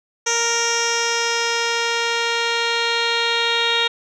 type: tone with low-pass filter sweep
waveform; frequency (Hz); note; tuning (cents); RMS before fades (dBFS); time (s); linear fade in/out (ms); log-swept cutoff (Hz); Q
10% pulse; 465.9; A#4; -1; -20; 0.26-3.88; 10; 5900 to 3800; 8.3
effects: none